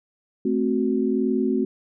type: chord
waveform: sine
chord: F# diminished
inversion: first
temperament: equal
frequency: 220 / 261.6 / 370 Hz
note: A3 / C4 / F#4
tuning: 0 / 0 / 0 cents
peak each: -24 / -23 / -24 dBFS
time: 0.45-1.65 s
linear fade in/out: 5 ms
effects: none